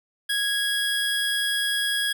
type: tone pair together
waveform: square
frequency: 1655 / 3321 Hz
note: G#6 / G#7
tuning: -6 / -1 cents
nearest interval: octave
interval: 1205 cents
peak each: -26 dBFS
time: 0.29-2.13 s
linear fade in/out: 10 ms
effects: none